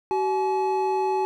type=tone pair together; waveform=triangle; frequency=379.7 / 852.4 Hz; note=F#4 / G#5; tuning=+45 / +45 cents; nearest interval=octave + major second; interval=1400 cents; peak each=-22 dBFS; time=0.11-1.25 s; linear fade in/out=0 ms; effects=none